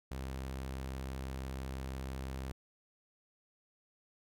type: tone with vibrato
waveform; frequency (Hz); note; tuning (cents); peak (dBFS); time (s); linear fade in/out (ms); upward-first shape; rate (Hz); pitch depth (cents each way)
sawtooth; 66; C2; +16; -35; 0.11-2.52; 5; sine; 18; 17
effects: none